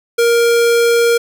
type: tone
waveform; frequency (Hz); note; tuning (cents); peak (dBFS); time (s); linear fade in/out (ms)
square; 468.8; A#4; +10; -10; 0.18-1.18; 10
effects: none